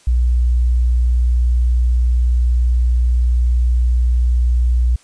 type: tone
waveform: sine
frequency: 60.5 Hz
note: B1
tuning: 35 cents flat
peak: -11 dBFS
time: 0.07-4.96 s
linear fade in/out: 5 ms
effects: white hiss -50 dBFS RMS until 5.03 s + resampled to 22050 Hz